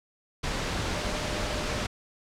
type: tone in noise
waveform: sine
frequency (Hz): 603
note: D5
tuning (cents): +46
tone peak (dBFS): -38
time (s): 0.94-1.83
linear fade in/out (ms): 10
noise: pink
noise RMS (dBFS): -30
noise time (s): 0.43-1.87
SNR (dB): -11
effects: low-pass 6000 Hz 12 dB/octave